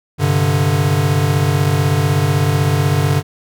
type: chord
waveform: square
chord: G suspended fourth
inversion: none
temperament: equal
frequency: 98 / 130.81 / 146.83 Hz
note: G2 / C3 / D3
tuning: 0 / 0 / 0 cents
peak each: -18 / -20 / -16 dBFS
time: 0.18-3.23 s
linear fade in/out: 50 ms
effects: none